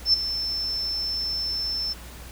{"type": "tone with ADSR envelope", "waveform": "sine", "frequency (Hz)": 5310, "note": "E8", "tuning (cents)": 12, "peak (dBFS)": -13, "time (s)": [0.05, 1.94], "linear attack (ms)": 85, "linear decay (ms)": 11, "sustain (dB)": -12, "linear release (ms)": 21, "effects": ["added 60 Hz sine -40 dBFS peak until 2.31 s", "pink hiss -44 dBFS RMS until 2.31 s"]}